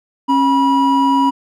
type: tone pair together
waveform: triangle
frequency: 272.8 / 972.1 Hz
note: C#4 / B5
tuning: -28 / -28 cents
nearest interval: octave + minor seventh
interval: 2200 cents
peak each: -12 / -11 dBFS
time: 0.28-1.31 s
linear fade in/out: 20 ms
effects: none